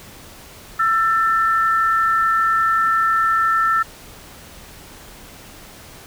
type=tone pair together; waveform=sine; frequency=1334.2 / 1781 Hz; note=E6 / A6; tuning=+20 / +21 cents; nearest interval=perfect fourth; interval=501 cents; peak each=-15 / -21 dBFS; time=0.79-3.83 s; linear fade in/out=10 ms; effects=pink hiss -41 dBFS RMS until 6.06 s